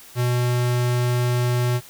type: tone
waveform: square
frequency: 122.7 Hz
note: B2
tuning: 11 cents flat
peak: -19 dBFS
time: 0.15-1.81 s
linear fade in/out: 50 ms
effects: white hiss -45 dBFS RMS until 1.89 s